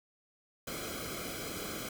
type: noise with comb filter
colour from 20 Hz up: pink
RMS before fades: -40 dBFS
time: 0.67-1.89 s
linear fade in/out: 5 ms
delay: 1.1 ms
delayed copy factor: -0.8
effects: none